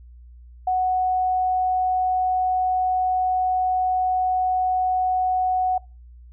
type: tone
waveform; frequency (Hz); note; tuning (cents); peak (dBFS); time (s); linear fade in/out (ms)
sine; 740; F#5; 0; -18; 0.67-5.78; 5
effects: noise-tail reverb RT60 0.3 s tail -24 dB re dry + added 60 Hz sine -42 dBFS peak until 6.32 s